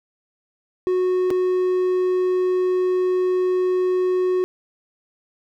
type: tone with dropouts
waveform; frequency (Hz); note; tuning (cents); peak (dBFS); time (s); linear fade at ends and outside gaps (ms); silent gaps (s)
triangle; 366.9; F#4; -15; -15; 0.87-4.44; 0; 1.304-1.31
effects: none